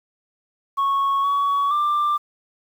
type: tone with pitch steps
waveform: sine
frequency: 1104 / 1126 / 1185 Hz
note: C#6 / C#6 / D6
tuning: -7 / +27 / +15 cents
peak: -15 dBFS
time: 0.77-2.18 s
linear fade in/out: 20 ms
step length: 470 ms
effects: tanh soft clip ceiling -16 dBFS + 8-bit

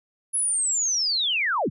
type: linear sweep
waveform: sine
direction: down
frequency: 10548 to 69.3 Hz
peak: -21 dBFS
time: 0.33-1.7 s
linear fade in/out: 20 ms
effects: none

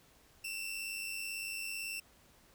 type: tone pair together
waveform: sawtooth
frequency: 2637 / 2735 Hz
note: E7 / F7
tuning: 0 / -37 cents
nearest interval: minor second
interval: 63 cents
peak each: -38 / -38 dBFS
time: 0.44-2 s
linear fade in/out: 5 ms
effects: pink hiss -64 dBFS RMS until 2.54 s

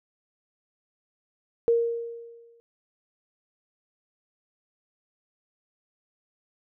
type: tone with exponential decay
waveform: sine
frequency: 466.2 Hz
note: A#4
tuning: in tune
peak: -16 dBFS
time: 1.68-2.6 s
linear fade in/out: 0 ms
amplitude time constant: 200 ms
effects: none

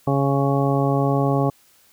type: harmonic tone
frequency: 138.59 Hz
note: C#3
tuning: in tune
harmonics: 1 / 2 / 3 / 4 / 5 / 6 / 8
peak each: -20 / -23 / -25 / -26 / -27 / -28 / -29 dBFS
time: 0.07-1.5 s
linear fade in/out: 5 ms
effects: white hiss -56 dBFS RMS until 1.92 s

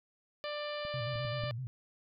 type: harmonic tone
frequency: 592 Hz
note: D5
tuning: 14 cents sharp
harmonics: 1 / 2 / 3 / 4 / 5 / 6 / 7 / 8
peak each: -38 / -44 / -46 / -48 / -47 / -50 / -51 / -51 dBFS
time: 0.44-1.51 s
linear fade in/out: 0 ms
type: clicks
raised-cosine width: 5 ms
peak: -36 / -36 / -36 / -30 dBFS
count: 4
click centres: 0.851 / 1.158 / 1.25 / 1.438 s
type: tone with vibrato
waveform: sine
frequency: 122.1 Hz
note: B2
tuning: 19 cents flat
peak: -36 dBFS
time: 0.94-1.67 s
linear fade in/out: 0 ms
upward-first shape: square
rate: 7.8 Hz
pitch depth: 110 cents each way
effects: none

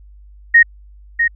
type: tone with echo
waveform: sine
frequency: 1864.7 Hz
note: A#6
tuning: in tune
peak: -4 dBFS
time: 0.54-0.63 s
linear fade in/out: 10 ms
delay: 650 ms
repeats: 1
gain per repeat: -7 dB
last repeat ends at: 1.28 s
effects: added 50 Hz sine -39 dBFS peak until 1.35 s

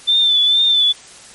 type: tone with vibrato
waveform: sine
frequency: 3531 Hz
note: A7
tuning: 5 cents sharp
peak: -10 dBFS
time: 0.07-0.93 s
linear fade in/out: 20 ms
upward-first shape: triangle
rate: 2.2 Hz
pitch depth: 56 cents each way
effects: white hiss -40 dBFS RMS until 1.34 s + MP3 48 kbps

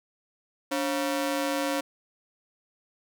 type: ring-modulated tone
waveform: sawtooth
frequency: 415.3 Hz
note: G#4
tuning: in tune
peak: -19 dBFS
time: 0.71-1.81 s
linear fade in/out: 10 ms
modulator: 126 Hz
effects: none

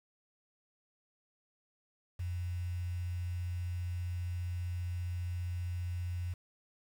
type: tone with quantisation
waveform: sine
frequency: 88.5 Hz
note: F2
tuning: 23 cents sharp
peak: -34 dBFS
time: 2.19-6.34 s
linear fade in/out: 10 ms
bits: 9
effects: none

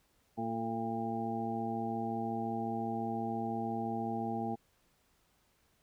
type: harmonic tone with a mistuned harmonic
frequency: 114.3 Hz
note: A#2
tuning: 34 cents flat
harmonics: 1 / 2 / 3 / 4 / 6 / 7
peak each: -44 / -37 / -42 / -44 / -43 / -38 dBFS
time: 0.37-4.56 s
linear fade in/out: 20 ms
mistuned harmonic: 4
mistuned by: -35 cents
effects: pink hiss -72 dBFS RMS until 5.82 s

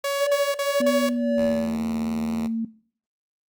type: tone bursts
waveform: sawtooth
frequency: 561 Hz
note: C#5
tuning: 21 cents sharp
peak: -19 dBFS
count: 4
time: 0.04-1.092 s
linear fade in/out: 5 ms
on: 230 ms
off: 44 ms
type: tone with tremolo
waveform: triangle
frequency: 573 Hz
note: D5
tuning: 43 cents flat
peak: -17 dBFS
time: 0.18-1.77 s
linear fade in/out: 50 ms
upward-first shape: triangle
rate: 1.8 Hz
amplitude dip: 85%
type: tone with pitch glide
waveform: sine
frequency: 246.9 to 226.4 Hz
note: B3 to A3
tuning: 0 to +50 cents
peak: -22 dBFS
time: 0.8-2.65 s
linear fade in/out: 5 ms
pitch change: -150 cents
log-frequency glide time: 0.97-1.66 s
type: tone with vibrato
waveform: 5% pulse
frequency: 81.7 Hz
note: E2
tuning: 15 cents flat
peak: -23 dBFS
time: 1.37-2.48 s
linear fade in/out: 20 ms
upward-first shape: sine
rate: 4.4 Hz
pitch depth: 34 cents each way
effects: noise-tail reverb RT60 0.5 s tail -19 dB re dry + Opus 48 kbps

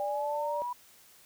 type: tone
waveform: sine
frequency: 587 Hz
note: D5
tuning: 1 cent flat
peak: -32 dBFS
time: 0-0.62 s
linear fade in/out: 0 ms
type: linear sweep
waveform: sine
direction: up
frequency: 800 to 987.8 Hz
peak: -32 dBFS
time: 0-0.73 s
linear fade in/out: 5 ms
effects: white hiss -58 dBFS RMS until 1.25 s

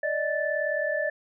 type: tone cluster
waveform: sine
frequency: 586 / 625 / 1753 Hz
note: D5 / D#5 / A6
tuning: -4 / +8 / -7 cents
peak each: -29 dBFS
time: 0.03-1.1 s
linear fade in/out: 5 ms
effects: none

